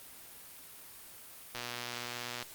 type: click train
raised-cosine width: 0.2 ms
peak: -21 dBFS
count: 107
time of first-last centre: 1.55-2.426 s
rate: 121 Hz
effects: white hiss -51 dBFS RMS until 2.54 s + Opus 32 kbps